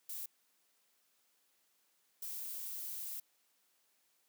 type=noise bursts at uneven times; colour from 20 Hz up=violet; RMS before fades=-43 dBFS; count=2; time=0.09-0.26 / 2.22-3.2 s; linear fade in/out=5 ms; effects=white hiss -75 dBFS RMS until 4.28 s + high-pass 200 Hz 12 dB/octave